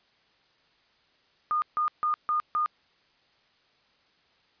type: tone bursts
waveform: sine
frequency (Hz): 1221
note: D#6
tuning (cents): -33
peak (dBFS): -23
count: 5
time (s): 1.51-2.66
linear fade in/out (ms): 0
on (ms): 110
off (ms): 150
effects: white hiss -65 dBFS RMS until 4.6 s + resampled to 11025 Hz